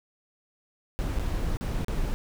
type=noise with dropouts; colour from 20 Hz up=brown; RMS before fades=-28 dBFS; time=0.99-2.14 s; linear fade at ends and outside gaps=0 ms; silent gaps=1.187-1.196 / 1.57-1.61 / 1.846-1.883 s; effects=none